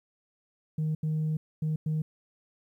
sine tone bursts at uneven times, 155.56 Hz, D#3, in tune, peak -24 dBFS, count 4, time 0.78-0.95 / 1.03-1.37 / 1.62-1.76 / 1.86-2.02 s, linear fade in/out 5 ms, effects tanh soft clip ceiling -24 dBFS + 11-bit

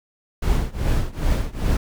brown noise with tremolo, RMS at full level -17 dBFS, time 0.42-1.77 s, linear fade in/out 5 ms, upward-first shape triangle, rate 2.5 Hz, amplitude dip 95%, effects none

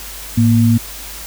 sine tone pair together, 110 / 233.1 Hz, A2 / A#3, 0 / 0 cents, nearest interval octave + minor second, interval 1300 cents, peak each -11 dBFS, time 0.37-0.78 s, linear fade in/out 10 ms, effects added 50 Hz sine -35 dBFS peak until 1.26 s + white hiss -31 dBFS RMS until 1.26 s

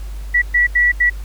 sine tone bursts at uneven times, 1949 Hz, B6, 23 cents flat, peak -10 dBFS, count 4, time 0.34-0.42 / 0.54-0.67 / 0.75-0.92 / 1-1.1 s, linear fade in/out 10 ms, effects added 50 Hz sine -25 dBFS peak until 1.24 s + pink hiss -44 dBFS RMS until 1.24 s

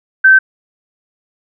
sine tone, 1546 Hz, G6, 24 cents flat, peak -3 dBFS, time 0.24-0.39 s, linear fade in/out 10 ms, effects none

